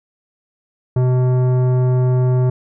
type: tone with tanh clipping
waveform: sine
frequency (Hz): 126.6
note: B2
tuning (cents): +43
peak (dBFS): -14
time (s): 0.96-2.5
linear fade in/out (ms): 5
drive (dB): 14
effects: none